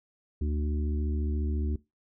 harmonic tone, 74.3 Hz, D2, 21 cents sharp, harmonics 1 / 3 / 4 / 5, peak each -27 / -37 / -39 / -41 dBFS, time 0.41-1.76 s, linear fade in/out 5 ms, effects noise-tail reverb RT60 0.2 s tail -19 dB re dry

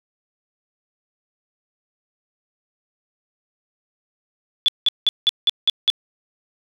sine tone bursts, 3451 Hz, A7, 34 cents flat, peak -12 dBFS, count 7, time 4.66-5.901 s, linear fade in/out 0 ms, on 23 ms, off 180 ms, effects none

